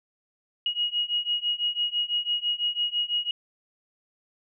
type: beating tone pair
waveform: sine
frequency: 2888 / 2894 Hz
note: F#7 / F#7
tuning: -43 / -39 cents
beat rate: 6 Hz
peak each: -28 / -27 dBFS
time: 0.66-3.31 s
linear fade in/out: 2 ms
effects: none